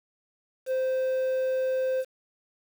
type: tone with quantisation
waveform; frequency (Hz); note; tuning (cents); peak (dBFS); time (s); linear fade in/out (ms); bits
triangle; 520; C5; -11; -22; 0.66-2.05; 50; 8
effects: none